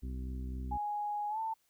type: harmonic tone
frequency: 63.9 Hz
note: C2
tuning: 40 cents flat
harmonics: 1 / 2 / 3 / 4 / 5 / 6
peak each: -37 / -48 / -49 / -47 / -59 / -57 dBFS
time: 0.02-0.78 s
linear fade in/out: 20 ms
type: tone with pitch glide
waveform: sine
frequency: 830.6 to 890.2 Hz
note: G#5 to A5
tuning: 0 to +20 cents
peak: -33 dBFS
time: 0.71-1.54 s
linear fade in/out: 10 ms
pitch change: +120 cents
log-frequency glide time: 1.29-1.39 s
effects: white hiss -74 dBFS RMS until 1.69 s